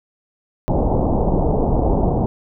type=low-pass noise; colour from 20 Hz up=pink; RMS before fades=-17 dBFS; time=0.68-2.26 s; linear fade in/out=0 ms; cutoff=880 Hz; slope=48 dB/octave; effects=none